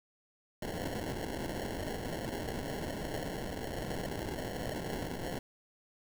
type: noise with sample-and-hold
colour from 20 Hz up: violet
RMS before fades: -38 dBFS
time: 0.62-5.39 s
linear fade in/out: 5 ms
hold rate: 1225 Hz
effects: none